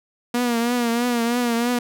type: tone with vibrato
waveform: sawtooth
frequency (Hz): 238.3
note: A#3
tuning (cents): +38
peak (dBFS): -15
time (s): 0.34-1.79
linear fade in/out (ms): 5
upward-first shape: triangle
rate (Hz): 3.1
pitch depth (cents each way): 67
effects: none